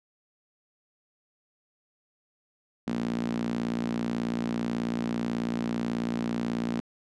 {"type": "tone with high-pass filter", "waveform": "sawtooth", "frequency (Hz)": 58.27, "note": "A#1", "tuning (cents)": 0, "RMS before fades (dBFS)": -30, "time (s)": [2.87, 6.8], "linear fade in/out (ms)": 0, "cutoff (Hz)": 220, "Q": 4.4, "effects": ["low-pass 6000 Hz 12 dB/octave"]}